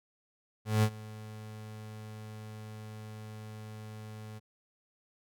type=tone with ADSR envelope; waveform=35% pulse; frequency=108 Hz; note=A2; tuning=32 cents flat; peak=-20 dBFS; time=0.65-4.4 s; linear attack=180 ms; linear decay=65 ms; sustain=-21 dB; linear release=26 ms; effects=none